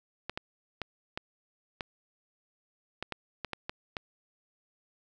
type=clicks; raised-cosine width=0.3 ms; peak=-18 dBFS; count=11; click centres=0.296 / 0.375 / 0.817 / 1.175 / 1.808 / 3.026 / 3.123 / 3.447 / 3.533 / 3.695 / 3.968 s; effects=none